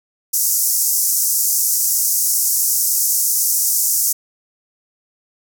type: band-pass noise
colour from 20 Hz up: white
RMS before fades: -17 dBFS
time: 0.33-4.13 s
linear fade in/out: 10 ms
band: 5500 to 16000 Hz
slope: 48 dB/octave
effects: none